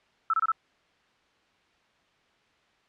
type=tone bursts; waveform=sine; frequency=1318.5 Hz; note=E6; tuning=in tune; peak=-21 dBFS; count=4; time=0.3-0.518 s; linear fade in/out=2 ms; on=35 ms; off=26 ms; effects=white hiss -65 dBFS RMS until 2.88 s + low-pass 3000 Hz 12 dB/octave